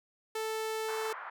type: tone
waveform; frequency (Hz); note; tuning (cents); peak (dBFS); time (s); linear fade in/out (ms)
sawtooth; 440; A4; 0; -29; 0.35-1.13; 5
type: band-pass noise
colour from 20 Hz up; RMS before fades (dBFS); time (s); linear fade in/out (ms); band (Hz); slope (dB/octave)
pink; -43; 0.88-1.3; 5; 890 to 1600; 24
effects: none